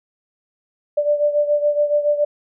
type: beating tone pair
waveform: sine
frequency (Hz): 587.3 / 594.4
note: D5 / D5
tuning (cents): 0 / +21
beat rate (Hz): 7.1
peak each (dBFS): -16 / -21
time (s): 0.97-2.25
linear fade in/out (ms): 10
effects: none